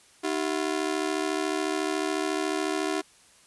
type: ring-modulated tone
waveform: sawtooth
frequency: 346.6 Hz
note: F4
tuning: 13 cents flat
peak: -19 dBFS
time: 0.23-3.02 s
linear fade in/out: 20 ms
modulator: 37 Hz
effects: white hiss -57 dBFS RMS until 3.46 s + resampled to 24000 Hz